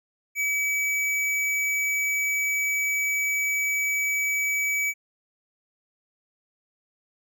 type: tone with hard clipping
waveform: sine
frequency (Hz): 2285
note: D7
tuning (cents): -48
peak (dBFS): -24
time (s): 0.35-4.94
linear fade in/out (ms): 50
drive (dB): 17
effects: none